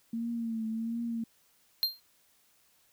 sine tone with vibrato, 227.8 Hz, A#3, 40 cents flat, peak -31 dBFS, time 0.13-1.24 s, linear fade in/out 5 ms, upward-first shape triangle, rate 1.4 Hz, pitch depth 59 cents each way
square tone with exponential decay, 4186 Hz, C8, in tune, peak -22 dBFS, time 1.83-2 s, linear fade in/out 0 ms, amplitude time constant 36 ms
effects white hiss -67 dBFS RMS until 2.92 s

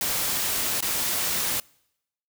white noise with dropouts, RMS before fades -26 dBFS, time 0.01-1.6 s, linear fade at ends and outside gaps 1 ms, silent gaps 0.806-0.825 s, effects noise-tail reverb RT60 0.8 s tail -26 dB re dry

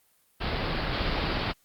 pink low-pass noise, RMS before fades -29 dBFS, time 0.4-1.53 s, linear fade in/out 20 ms, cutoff 4900 Hz, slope 96 dB/octave, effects white hiss -66 dBFS RMS until 1.64 s + Opus 32 kbps

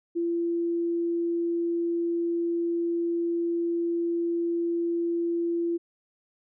sine tone, 340 Hz, F4, 46 cents flat, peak -24 dBFS, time 0.15-5.78 s, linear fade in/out 20 ms, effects none

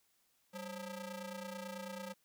sawtooth ring-modulated tone, 361.1 Hz, F#4, 42 cents flat, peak -36 dBFS, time 0.53-2.14 s, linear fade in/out 20 ms, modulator 166 Hz, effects white hiss -75 dBFS RMS until 2.24 s

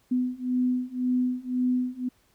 sine beating tone pair, 250 / 251.9 Hz, B3 / B3, +21 / +34 cents, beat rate 1.9 Hz, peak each -27 / -26 dBFS, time 0.11-2.09 s, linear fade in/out 10 ms, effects pink hiss -65 dBFS RMS until 2.34 s

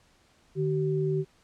sine tone pair together, 151.5 / 381.8 Hz, D#3 / G4, -46 / -46 cents, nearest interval octave + major third, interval 1600 cents, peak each -27 dBFS, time 0.55-1.25 s, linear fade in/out 50 ms, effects pink hiss -63 dBFS RMS until 1.43 s + low-pass 8000 Hz 12 dB/octave

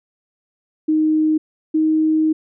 sine tone pair in turn, 311.1 / 313.6 Hz, D#4 / D#4, 0 / +14 cents, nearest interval unison, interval 14 cents, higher second, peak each -13 dBFS, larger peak neither, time 0.88-1.38 / 1.74-2.33 s, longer second, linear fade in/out 10 ms, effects none

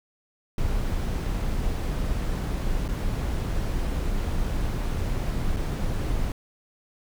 brown noise with dropouts, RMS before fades -26 dBFS, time 0.58-6.32 s, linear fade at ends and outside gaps 2 ms, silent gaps 2.88-2.887 / 5.564-5.568 s, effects none

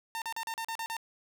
sawtooth tone bursts, 907 Hz, A#5, 48 cents flat, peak -30 dBFS, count 8, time 0.15-0.967 s, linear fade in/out 0 ms, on 68 ms, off 39 ms, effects none

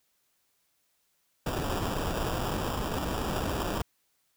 pink noise with sample-and-hold, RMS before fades -31 dBFS, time 1.46-3.82 s, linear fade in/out 5 ms, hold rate 2100 Hz, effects white hiss -73 dBFS RMS until 4.36 s

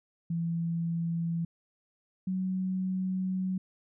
sine tone pair in turn, 167.6 / 186.66 Hz, E3 / F#3, +29 / +15 cents, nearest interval major second, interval 186 cents, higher second, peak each -28 / -28 dBFS, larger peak neither, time 0.3-1.45 / 2.27-3.58 s, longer second, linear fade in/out 5 ms, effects none

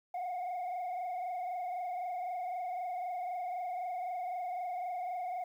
sine tone with frequency modulation, 722 Hz, F#5, 43 cents flat, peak -32 dBFS, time 0.14-5.44 s, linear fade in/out 5 ms, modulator 23.9 Hz, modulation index 1.1, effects tanh soft clip ceiling -34 dBFS + 11-bit

